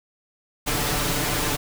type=noise with comb filter; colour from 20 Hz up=pink; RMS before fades=-24 dBFS; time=0.66-1.57 s; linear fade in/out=20 ms; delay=6.8 ms; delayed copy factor=+0.8; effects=none